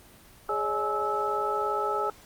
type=tone cluster; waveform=sine; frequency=415.2 / 556 / 613 / 844 / 1307 Hz; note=G#4 / C#5 / D#5 / G#5 / E6; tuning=0 / +5 / -26 / +28 / -15 cents; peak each=-31 / -36 / -38 / -31 / -29 dBFS; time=0.49-2.1 s; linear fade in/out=2 ms; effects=pink hiss -53 dBFS RMS until 2.25 s + Opus 24 kbps